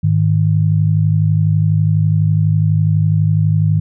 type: tone pair together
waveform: sine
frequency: 103.49 / 155.56 Hz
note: G#2 / D#3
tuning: -6 / 0 cents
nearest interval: perfect fifth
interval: 706 cents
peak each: -13 dBFS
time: 0.03-3.8 s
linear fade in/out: 10 ms
effects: none